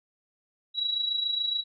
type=tone with amplitude modulation; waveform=sine; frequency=3894 Hz; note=B7; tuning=25 cents flat; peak=-23 dBFS; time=0.74-1.64 s; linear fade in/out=50 ms; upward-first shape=sine; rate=27.1 Hz; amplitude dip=60%; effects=none